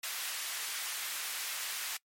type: high-pass noise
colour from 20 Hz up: pink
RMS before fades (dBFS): -38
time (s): 0.03-1.97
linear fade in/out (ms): 5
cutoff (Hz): 1600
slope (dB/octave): 12
effects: noise-tail reverb RT60 0.1 s tail -23 dB re dry + MP3 64 kbps